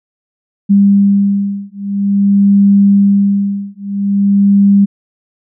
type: beating tone pair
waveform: sine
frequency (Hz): 199.5 / 199.99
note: G3 / G3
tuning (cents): +31 / +35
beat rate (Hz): 0.49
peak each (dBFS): -10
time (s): 0.69-4.86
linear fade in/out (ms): 20
effects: none